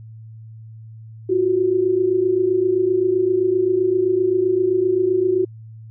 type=tone pair together; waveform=sine; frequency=346.2 / 373.9 Hz; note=F4 / F#4; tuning=-15 / +18 cents; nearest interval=minor second; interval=133 cents; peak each=-21 / -16 dBFS; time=1.29-5.45 s; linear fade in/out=10 ms; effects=added 111 Hz sine -36 dBFS peak until 5.9 s